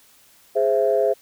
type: chord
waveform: sine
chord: Ab augmented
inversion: none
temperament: equal with one note detuned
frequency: 415.3 / 523.3 / 664.6 Hz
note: Ab4 / C5 / E5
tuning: 0 / 0 / +14 cents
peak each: -20 dBFS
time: 0.55-1.14 s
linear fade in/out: 20 ms
effects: tanh soft clip ceiling -7 dBFS + white hiss -54 dBFS RMS until 1.21 s